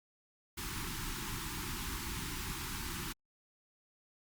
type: band-stop noise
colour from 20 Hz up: pink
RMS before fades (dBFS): -40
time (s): 0.57-3.13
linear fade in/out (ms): 10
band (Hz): 390 to 840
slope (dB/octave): 96
effects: Opus 48 kbps